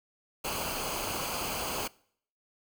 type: noise with comb filter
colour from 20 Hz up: pink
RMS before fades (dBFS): -34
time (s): 0.44-1.88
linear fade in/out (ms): 10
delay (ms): 0.54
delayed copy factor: -0.65
effects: noise-tail reverb RT60 0.6 s tail -23 dB re dry